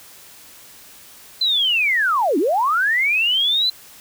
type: linear two-way sweep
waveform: sine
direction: down then up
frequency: 4088 to 261.6 to 4088 Hz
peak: -15 dBFS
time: 1.41-3.7 s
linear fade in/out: 5 ms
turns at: 2.38 s
effects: white hiss -44 dBFS RMS until 4 s